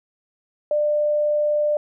sine tone, 596 Hz, D5, 25 cents sharp, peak -17 dBFS, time 0.71-1.77 s, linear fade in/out 2 ms, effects none

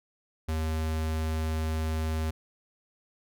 square tone, 79.2 Hz, D#2, 31 cents sharp, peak -28 dBFS, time 0.48-2.31 s, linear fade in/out 10 ms, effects none

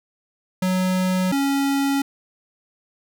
square tone pair in turn, 185 / 277.2 Hz, F#3 / C#4, 0 / 0 cents, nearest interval perfect fifth, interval 700 cents, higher second, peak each -19 dBFS, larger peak neither, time 0.62-1.32 / 1.32-2.02 s, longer neither, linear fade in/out 5 ms, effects none

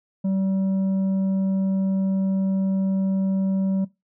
sine tone with tanh clipping, 192 Hz, G3, 36 cents flat, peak -21 dBFS, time 0.24-3.85 s, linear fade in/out 10 ms, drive 6 dB, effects noise-tail reverb RT60 0.2 s tail -19 dB re dry

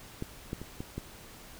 clicks, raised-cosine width 3 ms, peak -21 / -21 / -27 / -24 / -22 dBFS, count 5, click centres 0.224 / 0.531 / 0.616 / 0.805 / 0.98 s, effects pink hiss -50 dBFS RMS until 1.59 s

